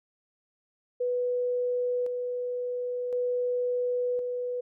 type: tone with tremolo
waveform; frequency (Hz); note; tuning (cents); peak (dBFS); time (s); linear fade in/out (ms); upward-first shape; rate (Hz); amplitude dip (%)
sine; 493.2; B4; -2; -25; 1-4.61; 10; square; 0.47; 35
effects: none